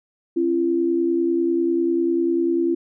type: tone pair together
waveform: sine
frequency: 269.9 / 340 Hz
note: C#4 / F4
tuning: -46 / -46 cents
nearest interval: major third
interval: 400 cents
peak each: -24 / -18 dBFS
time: 0.36-2.75 s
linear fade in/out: 10 ms
effects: none